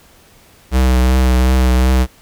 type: tone with vibrato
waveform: square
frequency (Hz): 63.7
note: C2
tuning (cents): -46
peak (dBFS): -10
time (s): 0.71-2.07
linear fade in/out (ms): 50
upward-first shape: triangle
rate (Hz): 2.7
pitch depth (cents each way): 30
effects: pink hiss -47 dBFS RMS until 2.21 s